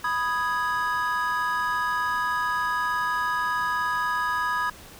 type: chord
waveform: triangle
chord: G# minor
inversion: first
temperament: equal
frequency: 987.8 / 1244.5 / 1661.2 Hz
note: B5 / D#6 / G#6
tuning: 0 / 0 / 0 cents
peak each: -26 dBFS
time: 0.04-4.7 s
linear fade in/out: 5 ms
effects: pink hiss -46 dBFS RMS until 4.99 s